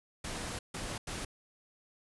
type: noise bursts at uneven times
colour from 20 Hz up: pink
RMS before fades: -39 dBFS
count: 3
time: 0.24-0.59 / 0.74-0.98 / 1.07-1.25 s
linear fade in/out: 5 ms
effects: resampled to 24000 Hz